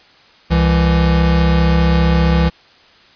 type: tone pair together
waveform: square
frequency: 67.31 / 166.9 Hz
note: C2 / E3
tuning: +50 / +22 cents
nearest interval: octave + major third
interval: 1572 cents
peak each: -14 dBFS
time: 0.5-2.5 s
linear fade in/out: 20 ms
effects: white hiss -47 dBFS RMS until 3.15 s + resampled to 11025 Hz